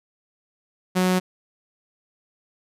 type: tone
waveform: sawtooth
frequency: 183.8 Hz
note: F#3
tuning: 11 cents flat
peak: -14 dBFS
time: 0.95-1.2 s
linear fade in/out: 20 ms
effects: resampled to 32000 Hz